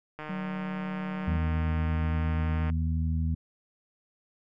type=click train; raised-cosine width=0.5 ms; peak=-24 dBFS; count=385; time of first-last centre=0.19-2.7 s; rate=153 Hz
type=tone; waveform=triangle; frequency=187.4 Hz; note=F#3; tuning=22 cents sharp; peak=-30 dBFS; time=0.29-1.37 s; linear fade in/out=5 ms
type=harmonic tone; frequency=80.7 Hz; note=E2; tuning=36 cents flat; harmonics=1 / 2 / 3; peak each=-26 / -32 / -36 dBFS; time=1.27-3.35 s; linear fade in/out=10 ms
effects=none